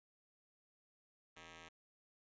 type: ring-modulated tone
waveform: 5% pulse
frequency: 166 Hz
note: E3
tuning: 12 cents sharp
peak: -40 dBFS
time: 1.36-1.69 s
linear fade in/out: 10 ms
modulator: 1450 Hz
effects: resampled to 16000 Hz